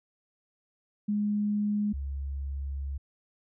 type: tone pair in turn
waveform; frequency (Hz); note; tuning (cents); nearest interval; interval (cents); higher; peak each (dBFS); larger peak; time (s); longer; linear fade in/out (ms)
sine; 207.7 / 69.11; G#3 / C#2; 0 / -5; octave + perfect fifth; 1905; first; -25 / -31; first; 1.08-1.93 / 1.93-2.98; second; 10
effects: none